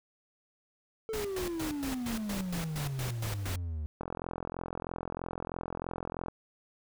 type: exponential sweep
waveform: triangle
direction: down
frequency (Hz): 449.4 to 74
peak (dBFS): -31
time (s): 1.09-3.86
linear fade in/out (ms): 0
type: noise with tremolo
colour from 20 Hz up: pink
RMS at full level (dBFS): -38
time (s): 1.13-3.56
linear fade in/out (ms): 5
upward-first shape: square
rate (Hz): 4.3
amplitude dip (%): 80
type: click train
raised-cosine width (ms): 1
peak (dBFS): -22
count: 99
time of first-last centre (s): 4.01-6.284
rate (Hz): 43.1
effects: none